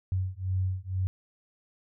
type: beating tone pair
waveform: sine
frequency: 92.5 / 94.6 Hz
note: F#2 / F#2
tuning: 0 / +39 cents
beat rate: 2.1 Hz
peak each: -30 dBFS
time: 0.12-1.07 s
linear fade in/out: 0 ms
effects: none